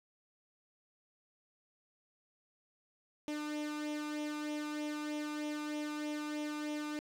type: tone with flanger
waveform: sawtooth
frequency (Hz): 300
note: D4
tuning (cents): +37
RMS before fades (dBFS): -39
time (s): 3.28-6.99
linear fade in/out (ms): 0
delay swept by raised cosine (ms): 0.32 to 0.82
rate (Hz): 3.2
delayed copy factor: +0.6
effects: low-pass 8000 Hz 12 dB/octave + 11-bit

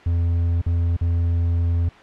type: tone with dropouts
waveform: triangle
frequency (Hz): 85.2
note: F2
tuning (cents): -42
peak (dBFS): -15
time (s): 0.06-1.89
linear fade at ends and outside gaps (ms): 5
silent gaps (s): 0.616-0.662 / 0.967-1.011
effects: white hiss -44 dBFS RMS until 2.02 s + low-pass 2000 Hz 12 dB/octave

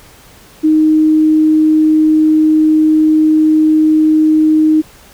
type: tone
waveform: sine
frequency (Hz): 311.1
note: D#4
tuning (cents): 0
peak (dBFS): -6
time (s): 0.63-4.82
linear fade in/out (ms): 20
effects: pink hiss -41 dBFS RMS until 5.13 s

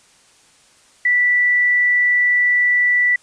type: tone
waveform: sine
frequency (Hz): 1966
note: B6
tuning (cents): -8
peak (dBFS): -12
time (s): 1.05-3.16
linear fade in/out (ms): 5
effects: white hiss -52 dBFS RMS until 3.22 s + resampled to 22050 Hz

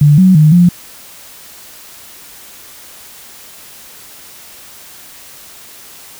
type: tone with pitch steps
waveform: sine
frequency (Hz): 147 / 186.6 / 153.4 / 175.8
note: D3 / F#3 / D#3 / F3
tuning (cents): +2 / +15 / -24 / +12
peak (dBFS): -3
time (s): 0.01-0.69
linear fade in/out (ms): 5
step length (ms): 170
effects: white hiss -36 dBFS RMS until 6.19 s

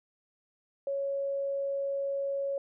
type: tone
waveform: sine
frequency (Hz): 554.4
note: C#5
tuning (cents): 0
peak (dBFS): -29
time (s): 0.87-2.58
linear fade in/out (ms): 2
effects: none

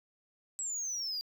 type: exponential sweep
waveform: sine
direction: down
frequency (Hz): 7830 to 4714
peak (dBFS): -31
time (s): 0.59-1.21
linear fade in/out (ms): 0
effects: tanh soft clip ceiling -33 dBFS + 11-bit

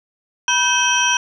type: tone cluster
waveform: sine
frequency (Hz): 972 / 1544 / 2564 / 3142 / 5820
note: B5 / G6 / E7 / G7 / F#8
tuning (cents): -28 / -27 / -49 / +3 / -29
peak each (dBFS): -20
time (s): 0.48-1.17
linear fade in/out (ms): 2
effects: tanh soft clip ceiling -4 dBFS

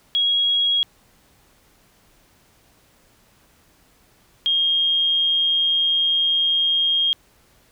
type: tone pair in turn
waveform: sine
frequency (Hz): 3303 / 3235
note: G#7 / G#7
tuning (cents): -10 / -46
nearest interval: unison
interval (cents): 36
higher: first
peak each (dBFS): -16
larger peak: neither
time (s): 0.15-0.83 / 4.46-7.13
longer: second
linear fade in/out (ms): 0
effects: pink hiss -57 dBFS RMS until 7.71 s

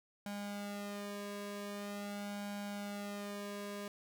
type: tone with flanger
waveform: sawtooth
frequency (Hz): 203.6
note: G#3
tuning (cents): -34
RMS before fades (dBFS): -43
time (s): 0.26-3.88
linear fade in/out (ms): 2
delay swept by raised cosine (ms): 1.3 to 1.8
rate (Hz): 0.44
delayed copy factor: +1
effects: none

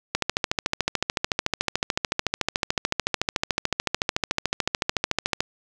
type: click train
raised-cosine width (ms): 0.2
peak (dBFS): -4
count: 73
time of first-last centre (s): 0.15-5.405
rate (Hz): 13.7
effects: none

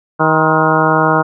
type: harmonic tone with a mistuned harmonic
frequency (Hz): 158.2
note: D#3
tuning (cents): +29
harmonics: 1 / 2 / 3 / 4 / 5 / 6 / 7 / 8 / 9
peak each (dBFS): -18 / -18 / -18 / -18 / -18 / -18 / -18 / -18 / -18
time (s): 0.19-1.23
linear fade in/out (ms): 20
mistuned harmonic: 7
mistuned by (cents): -65
effects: none

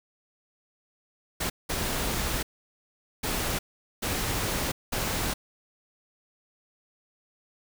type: noise bursts at uneven times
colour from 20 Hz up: pink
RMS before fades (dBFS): -29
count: 5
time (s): 1.4-1.5 / 1.69-2.43 / 3.23-3.59 / 4.02-4.72 / 4.92-5.34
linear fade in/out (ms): 10
effects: none

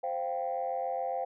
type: chord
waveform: sine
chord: C suspended fourth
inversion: none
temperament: just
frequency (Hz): 523.3 / 697.7 / 784.9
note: C5 / F5 / G5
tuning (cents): 0 / -2 / +2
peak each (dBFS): -34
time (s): 0.03-1.25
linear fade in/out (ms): 10
effects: tanh soft clip ceiling -23 dBFS

